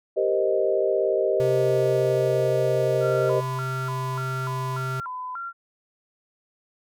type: chord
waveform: sine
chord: C minor seventh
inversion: second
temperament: equal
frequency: 392 / 466.2 / 523.3 / 622.3 Hz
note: G4 / Bb4 / C5 / Eb5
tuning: 0 / 0 / 0 / 0 cents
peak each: -24 / -27 / -26 / -24 dBFS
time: 0.16-3.41 s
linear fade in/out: 20 ms
type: tone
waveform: square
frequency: 130.81 Hz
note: C3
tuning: in tune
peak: -28 dBFS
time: 1.4-5 s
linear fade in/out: 0 ms
type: tone with vibrato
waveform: sine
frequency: 1177 Hz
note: D6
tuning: 3 cents sharp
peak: -30 dBFS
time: 3-5.53 s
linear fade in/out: 50 ms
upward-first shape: square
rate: 1.7 Hz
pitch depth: 270 cents each way
effects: none